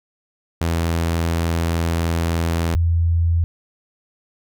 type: tone pair in turn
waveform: sawtooth / sine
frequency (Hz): 83.4 / 84.08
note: E2 / E2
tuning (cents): +21 / +35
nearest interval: unison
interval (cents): 14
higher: second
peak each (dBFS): -14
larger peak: neither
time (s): 0.61-2.75 / 2.75-3.44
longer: first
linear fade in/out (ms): 0
effects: none